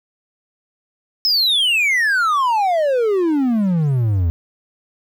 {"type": "exponential sweep", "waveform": "triangle", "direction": "down", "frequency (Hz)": [5290, 80.6], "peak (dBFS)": -12, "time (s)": [1.25, 4.3], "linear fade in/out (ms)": 0, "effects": ["9-bit"]}